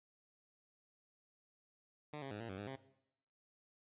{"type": "tone with pitch steps", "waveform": "10% pulse", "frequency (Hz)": [149.7, 136.1, 104.2, 115.2, 95, 102.2, 133.9], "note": ["D3", "C#3", "G#2", "A#2", "F#2", "G#2", "C3"], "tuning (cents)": [33, -31, 6, -20, 46, -27, 40], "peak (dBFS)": -36, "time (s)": [2.13, 2.76], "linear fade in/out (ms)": 5, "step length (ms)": 90, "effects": ["noise-tail reverb RT60 0.8 s tail -17 dB re dry", "resampled to 8000 Hz"]}